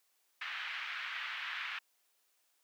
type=band-pass noise; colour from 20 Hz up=pink; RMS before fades=-41 dBFS; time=0.41-1.79 s; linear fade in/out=5 ms; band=1400 to 3000 Hz; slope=24 dB/octave; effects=white hiss -75 dBFS RMS until 2.63 s + high-pass 400 Hz 12 dB/octave